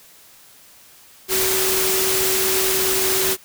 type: tone in noise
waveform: sine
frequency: 379.2 Hz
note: F#4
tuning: 43 cents sharp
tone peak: -23 dBFS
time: 1.28-3.37 s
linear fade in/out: 50 ms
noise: white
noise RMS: -20 dBFS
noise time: 1.28-3.37 s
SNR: -6 dB
effects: white hiss -48 dBFS RMS until 3.44 s